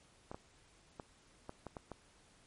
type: clicks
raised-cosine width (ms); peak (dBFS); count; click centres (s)
1; -30; 7; 0.315 / 0.345 / 0.998 / 1.494 / 1.667 / 1.768 / 1.917
effects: pink hiss -66 dBFS RMS until 2.46 s + MP3 48 kbps